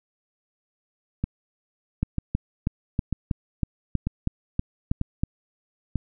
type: two click trains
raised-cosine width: 5 ms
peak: -12 / -10 dBFS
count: 6 / 11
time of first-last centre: 1.24-5.957 / 2.03-5.235 s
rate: 1.06 / 3.12 Hz
effects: none